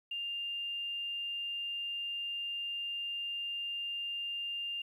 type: tone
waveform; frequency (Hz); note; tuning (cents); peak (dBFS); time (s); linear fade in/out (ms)
sine; 2800; F7; +4; -35; 0.11-4.82; 5
effects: 11-bit